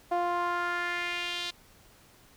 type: tone with band-pass filter sweep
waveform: sawtooth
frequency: 350 Hz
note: F4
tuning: 4 cents sharp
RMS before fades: -31 dBFS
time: 0.11-1.51 s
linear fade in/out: 10 ms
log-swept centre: 720 to 3800 Hz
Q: 2.5
effects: pink hiss -58 dBFS RMS until 2.36 s